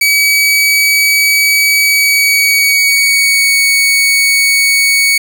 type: tone with pitch glide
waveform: sawtooth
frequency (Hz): 2276 to 2230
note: C#7 to C#7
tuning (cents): +45 to +10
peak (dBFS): -4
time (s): 0.01-5.18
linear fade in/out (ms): 5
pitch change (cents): -35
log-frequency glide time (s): 1.81-3.58
effects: 7-bit